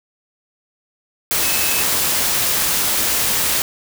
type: tone in noise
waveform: sine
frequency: 2591 Hz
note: E7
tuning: 30 cents flat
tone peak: -26 dBFS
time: 1.43-1.82 s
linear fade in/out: 0 ms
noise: white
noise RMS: -18 dBFS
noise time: 1.31-3.62 s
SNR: -11 dB
effects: none